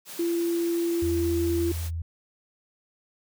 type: high-pass noise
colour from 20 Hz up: white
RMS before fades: -40 dBFS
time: 0.05-1.91 s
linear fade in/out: 50 ms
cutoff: 120 Hz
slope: 24 dB/octave
type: tone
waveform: sine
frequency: 340 Hz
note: F4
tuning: 46 cents flat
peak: -23 dBFS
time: 0.19-1.72 s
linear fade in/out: 5 ms
type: tone with pitch glide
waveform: sine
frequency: 83.3 to 82.82 Hz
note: E2 to E2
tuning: +19 to +9 cents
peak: -28 dBFS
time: 1.02-2.02 s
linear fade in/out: 5 ms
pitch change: -10 cents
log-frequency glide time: 1.2-1.89 s
effects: none